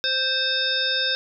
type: harmonic tone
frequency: 523.3 Hz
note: C5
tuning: in tune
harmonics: 1 / 3 / 5 / 7 / 9 / 10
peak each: -32 / -26 / -33 / -24 / -33 / -27 dBFS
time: 0.04-1.15 s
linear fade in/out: 0 ms
effects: none